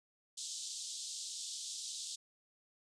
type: band-pass noise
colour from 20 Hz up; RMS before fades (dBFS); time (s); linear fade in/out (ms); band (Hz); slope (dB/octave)
white; -44; 0.37-2.16; 10; 3400 to 8400; 48
effects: none